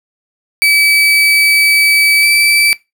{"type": "tone pair in turn", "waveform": "35% pulse", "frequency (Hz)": [2295, 2316], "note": ["D7", "D7"], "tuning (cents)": [-40, -25], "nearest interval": "unison", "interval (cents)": 15, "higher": "second", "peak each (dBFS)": -5, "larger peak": "neither", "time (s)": [[0.62, 2.23], [2.23, 2.73]], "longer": "first", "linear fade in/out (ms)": 0, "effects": ["noise-tail reverb RT60 0.2 s tail -19 dB re dry"]}